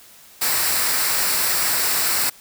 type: noise with comb filter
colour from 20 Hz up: white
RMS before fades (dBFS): -20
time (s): 0.41-2.3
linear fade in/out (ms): 10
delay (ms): 0.31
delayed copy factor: -0.5
effects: white hiss -47 dBFS RMS until 2.4 s